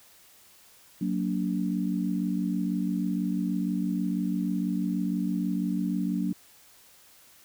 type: chord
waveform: sine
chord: Gb augmented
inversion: none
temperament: just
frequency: 185 / 231.2 / 289.1 Hz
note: Gb3 / Bb3 / D4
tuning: 0 / -14 / -27 cents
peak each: -28 / -31 / -31 dBFS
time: 1.01-6.33 s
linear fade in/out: 5 ms
effects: white hiss -56 dBFS RMS until 7.44 s